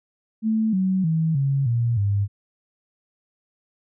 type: tone with pitch steps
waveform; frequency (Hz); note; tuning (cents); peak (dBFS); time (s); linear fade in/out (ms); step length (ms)
sine; 220 / 188.23 / 161.05 / 137.79 / 117.9 / 100.87; A3 / F#3 / E3 / C#3 / A#2 / G2; 0 / +30 / -40 / -10 / +20 / +50; -18; 0.42-2.28; 50; 310
effects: none